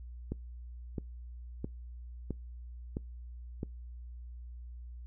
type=click train; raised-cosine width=3 ms; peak=-22 dBFS; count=6; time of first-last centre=0.32-3.631 s; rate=1.51 Hz; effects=noise-tail reverb RT60 0.2 s tail -25 dB re dry + added 60 Hz sine -43 dBFS peak until 5.06 s